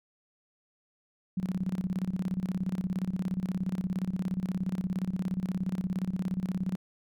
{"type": "tone with tremolo", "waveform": "sine", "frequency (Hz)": 185, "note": "F#3", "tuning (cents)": 0, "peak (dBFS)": -26, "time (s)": [1.37, 6.76], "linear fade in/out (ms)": 5, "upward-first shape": "square", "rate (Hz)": 17, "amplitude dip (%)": 80, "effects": []}